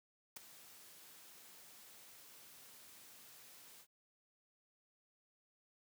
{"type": "noise with ADSR envelope", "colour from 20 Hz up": "white", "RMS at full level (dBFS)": -45, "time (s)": [0.36, 3.87], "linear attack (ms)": 8, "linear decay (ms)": 10, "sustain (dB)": -14, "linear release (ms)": 68, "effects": ["high-pass 100 Hz 12 dB/octave"]}